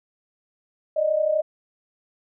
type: tone pair together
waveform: sine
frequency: 590.2 / 622.3 Hz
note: D5 / D#5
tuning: +8 / 0 cents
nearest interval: minor second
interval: 92 cents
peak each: -24 / -20 dBFS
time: 0.96-1.42 s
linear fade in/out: 10 ms
effects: none